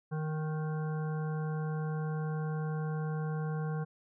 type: harmonic tone with a mistuned harmonic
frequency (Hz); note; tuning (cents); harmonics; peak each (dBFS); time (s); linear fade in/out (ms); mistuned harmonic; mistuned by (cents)
155.2; D#3; -4; 1 / 3 / 5 / 7 / 9 / 10; -32 / -42 / -46 / -49 / -51 / -52; 0.11-3.85; 20; 9; +18
effects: none